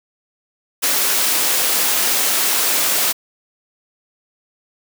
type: high-pass noise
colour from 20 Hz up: white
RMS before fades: -17 dBFS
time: 0.82-3.13 s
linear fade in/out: 20 ms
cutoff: 260 Hz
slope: 12 dB/octave
effects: none